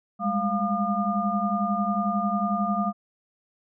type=tone cluster; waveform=sine; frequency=198.6 / 209.7 / 700 / 1211 Hz; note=G3 / G#3 / F5 / D#6; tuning=+23 / +17 / +4 / -47 cents; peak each=-28 dBFS; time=0.19-2.93 s; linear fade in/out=50 ms; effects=none